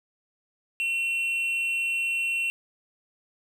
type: tone with amplitude modulation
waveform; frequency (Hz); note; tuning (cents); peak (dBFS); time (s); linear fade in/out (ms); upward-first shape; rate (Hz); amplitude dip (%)
triangle; 2724; F7; -44; -21; 0.8-2.5; 0; sine; 275; 40
effects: none